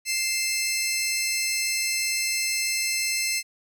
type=tone pair together; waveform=15% pulse; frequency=2098 / 2637 Hz; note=C7 / E7; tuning=+4 / 0 cents; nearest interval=major third; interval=396 cents; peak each=-20 dBFS; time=0.05-3.43 s; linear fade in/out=50 ms; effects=none